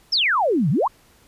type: exponential two-way sweep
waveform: sine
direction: down then up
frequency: 5588 to 128.7 to 1196 Hz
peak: -16 dBFS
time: 0.12-0.88 s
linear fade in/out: 10 ms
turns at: 0.7 s
effects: pink hiss -55 dBFS RMS until 1.27 s + resampled to 32000 Hz

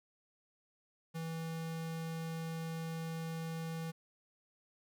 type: tone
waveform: square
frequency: 163.3 Hz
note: E3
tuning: 16 cents flat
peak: -39 dBFS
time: 1.14-3.92 s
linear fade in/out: 20 ms
effects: 12-bit

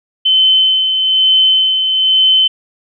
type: tone with tremolo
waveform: sine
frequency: 3062 Hz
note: G7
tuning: 41 cents flat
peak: -6 dBFS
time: 0.25-2.48 s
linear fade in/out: 10 ms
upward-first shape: sine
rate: 1.1 Hz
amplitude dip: 45%
effects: none

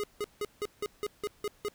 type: tone bursts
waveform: square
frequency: 415.3 Hz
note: G#4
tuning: in tune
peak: -31 dBFS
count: 9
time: 0-1.684 s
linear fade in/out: 0 ms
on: 36 ms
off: 170 ms
effects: pink hiss -63 dBFS RMS until 1.74 s

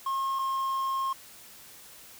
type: tone pair in turn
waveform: triangle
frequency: 1076 / 1071.2 Hz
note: C6 / C6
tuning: +48 / +40 cents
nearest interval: unison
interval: 8 cents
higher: first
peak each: -25 dBFS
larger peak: neither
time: 0.06-0.39 / 0.39-1.13 s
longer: second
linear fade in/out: 5 ms
effects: white hiss -50 dBFS RMS until 2.19 s

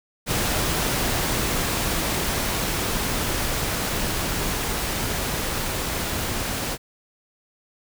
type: noise with level ramp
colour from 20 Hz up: pink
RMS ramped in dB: -23 to -27 dBFS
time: 0.26-6.78 s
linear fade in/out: 50 ms
effects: none

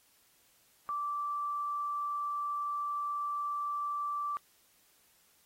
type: tone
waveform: sine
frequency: 1167 Hz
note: D6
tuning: 11 cents flat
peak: -32 dBFS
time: 0.89-4.37 s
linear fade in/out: 0 ms
effects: white hiss -67 dBFS RMS until 5.45 s + AAC 48 kbps

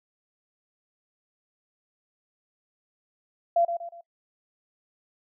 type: tone with echo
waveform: sine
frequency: 684 Hz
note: F5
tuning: 36 cents flat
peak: -18 dBFS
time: 3.56-3.65 s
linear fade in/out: 5 ms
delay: 120 ms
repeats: 3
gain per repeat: -8 dB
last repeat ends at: 4.01 s
effects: noise-tail reverb RT60 0.1 s tail -22 dB re dry

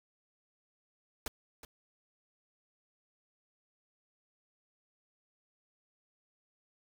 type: noise with echo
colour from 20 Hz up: pink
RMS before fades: -37 dBFS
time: 1.26-1.28 s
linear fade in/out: 2 ms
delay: 370 ms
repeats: 1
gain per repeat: -13 dB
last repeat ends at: 1.65 s
effects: none

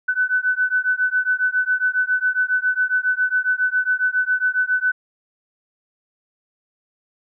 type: beating tone pair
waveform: sine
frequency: 1500 / 1507.3 Hz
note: F#6 / F#6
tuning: +23 / +32 cents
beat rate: 7.3 Hz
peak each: -20 dBFS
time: 0.08-4.92 s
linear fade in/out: 10 ms
effects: none

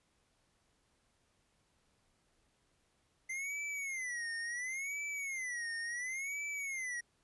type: tone with vibrato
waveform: square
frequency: 2061 Hz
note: C7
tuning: 27 cents flat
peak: -38 dBFS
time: 3.29-7.01 s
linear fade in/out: 10 ms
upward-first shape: sine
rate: 0.71 Hz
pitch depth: 200 cents each way
effects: pink hiss -75 dBFS RMS until 7.23 s + resampled to 24000 Hz

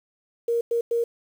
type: tone bursts at uneven times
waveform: sine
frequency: 468.3 Hz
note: A#4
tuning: 8 cents sharp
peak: -20 dBFS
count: 3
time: 0.48-0.61 / 0.71-0.81 / 0.91-1.04 s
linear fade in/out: 5 ms
effects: 8-bit

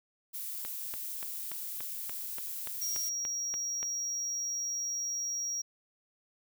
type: noise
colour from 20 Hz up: violet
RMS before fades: -39 dBFS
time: 0.33-3.1 s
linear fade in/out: 20 ms
type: click train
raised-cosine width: 0.3 ms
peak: -26 dBFS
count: 12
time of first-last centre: 0.65-3.829 s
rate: 3.46 Hz
type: tone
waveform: triangle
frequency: 5660 Hz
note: F8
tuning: 22 cents sharp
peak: -31 dBFS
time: 2.81-5.62 s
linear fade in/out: 10 ms
effects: none

